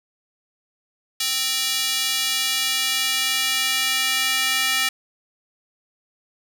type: tone with high-pass filter sweep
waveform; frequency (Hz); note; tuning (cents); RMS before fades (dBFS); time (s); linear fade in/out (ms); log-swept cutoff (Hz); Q
square; 261.6; C4; 0; -22; 1.2-4.89; 5; 3600 to 2200; 1.3
effects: none